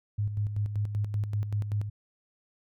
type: tone with tremolo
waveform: sine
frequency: 103.83 Hz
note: G#2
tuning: in tune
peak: -25 dBFS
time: 0.18-1.9 s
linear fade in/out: 10 ms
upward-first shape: square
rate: 5.2 Hz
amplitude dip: 55%
effects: none